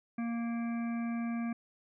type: harmonic tone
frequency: 233.1 Hz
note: A#3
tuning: in tune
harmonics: 1 / 3 / 5 / 7 / 9 / 10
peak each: -32 / -46 / -49 / -51 / -56 / -51 dBFS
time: 0.18-1.53 s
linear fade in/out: 5 ms
effects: none